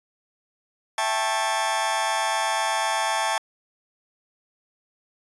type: chord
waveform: sawtooth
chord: A dominant seventh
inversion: second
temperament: just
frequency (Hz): 660 / 792 / 880 / 1100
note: E5 / G5 / A5 / C#6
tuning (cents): +2 / +18 / 0 / -14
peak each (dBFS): -26 / -25 / -21 / -26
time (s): 0.98-3.38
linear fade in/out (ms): 2
effects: resampled to 24000 Hz